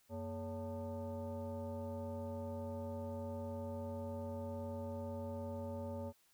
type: tone with frequency modulation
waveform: sine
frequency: 235.2 Hz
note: A#3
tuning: 16 cents sharp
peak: -40 dBFS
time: 0.09-6.13 s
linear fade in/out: 50 ms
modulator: 327 Hz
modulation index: 1.5
effects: white hiss -72 dBFS RMS until 6.33 s